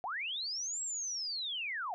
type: linear two-way sweep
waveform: sine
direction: up then down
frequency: 666 to 7700 to 666 Hz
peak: -35 dBFS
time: 0.04-1.94 s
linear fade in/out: 0 ms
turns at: 0.82 s
effects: none